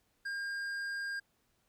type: tone with tanh clipping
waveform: triangle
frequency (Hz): 1609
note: G6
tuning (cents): +45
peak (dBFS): -37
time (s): 0.25-1.2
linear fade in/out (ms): 10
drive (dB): 13
effects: pink hiss -75 dBFS RMS until 1.68 s